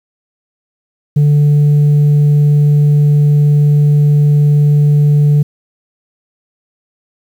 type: tone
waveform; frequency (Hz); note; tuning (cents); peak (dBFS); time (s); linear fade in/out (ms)
sine; 146.83; D3; 0; -3; 1.16-5.43; 10
effects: tanh soft clip ceiling -5 dBFS + 7-bit